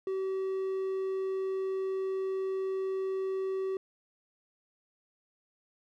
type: tone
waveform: triangle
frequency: 382.1 Hz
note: G4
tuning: 44 cents flat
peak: -28 dBFS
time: 0.07-3.77 s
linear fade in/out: 2 ms
effects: none